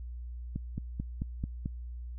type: click train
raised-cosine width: 5 ms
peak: -21 dBFS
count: 6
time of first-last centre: 0.56-1.659 s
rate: 4.55 Hz
effects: added 60 Hz sine -38 dBFS peak until 2.18 s